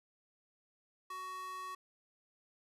square tone with high-pass filter, 372.9 Hz, F#4, 14 cents sharp, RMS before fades -44 dBFS, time 1.1-1.75 s, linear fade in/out 5 ms, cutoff 1000 Hz, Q 4, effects resampled to 32000 Hz

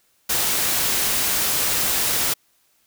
white noise, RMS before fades -21 dBFS, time 0.29-2.34 s, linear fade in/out 10 ms, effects white hiss -63 dBFS RMS until 2.86 s

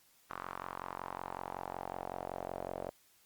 sawtooth tone with band-pass filter sweep, 45.37 Hz, F#1, 33 cents flat, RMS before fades -43 dBFS, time 0.3-2.9 s, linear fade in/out 0 ms, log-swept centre 1200 to 610 Hz, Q 3.2, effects white hiss -67 dBFS RMS until 3.25 s + Opus 48 kbps

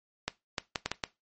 clicks, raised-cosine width 0.2 ms, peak -12 dBFS, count 6, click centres 0.28 / 0.582 / 0.758 / 0.86 / 0.916 / 1.038 s, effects noise-tail reverb RT60 0.2 s tail -18 dB re dry + MP3 32 kbps

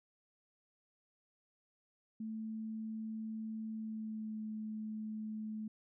sine tone with pitch glide, 220 to 216.3 Hz, A3 to A3, 0 to -29 cents, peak -39 dBFS, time 2.2-5.68 s, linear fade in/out 5 ms, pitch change -29 cents, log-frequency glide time 3.72-4.42 s, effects none

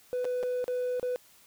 triangle tone with dropouts, 497.8 Hz, B4, 14 cents sharp, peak -25 dBFS, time 0.13-1.16 s, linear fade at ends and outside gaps 0 ms, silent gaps 0.245-0.252 / 0.429-0.434 / 0.642-0.68 / 0.997-1.029 s, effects tanh soft clip ceiling -23 dBFS + white hiss -59 dBFS RMS until 1.46 s

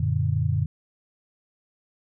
sine chord, Gb augmented, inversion none, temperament equal, 92.5 / 116.54 / 146.83 Hz, Gb2 / Bb2 / D3, 0 / 0 / 0 cents, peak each -25 dBFS, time 0-0.66 s, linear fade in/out 5 ms, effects none

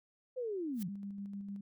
sine linear sweep, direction down, 523.3 to 155.56 Hz, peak -35 dBFS, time 0.36-0.89 s, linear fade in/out 20 ms
blue noise with exponential growth, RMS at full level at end -42 dBFS, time 0.73-0.83 s, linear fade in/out 5 ms, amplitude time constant 20 ms
sine tone with tremolo, 199.8 Hz, G3, 33 cents sharp, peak -39 dBFS, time 0.88-1.61 s, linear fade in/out 5 ms, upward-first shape square, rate 6.6 Hz, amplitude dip 30%
effects none

